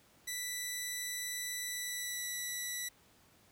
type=tone with pitch glide; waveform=10% pulse; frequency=1975.5 to 1963 Hz; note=B6 to B6; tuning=0 to -11 cents; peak=-28 dBFS; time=0.27-2.89 s; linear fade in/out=10 ms; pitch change=-11 cents; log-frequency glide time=1.64-2.26 s; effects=pink hiss -65 dBFS RMS until 3.51 s + high-pass 60 Hz 12 dB/octave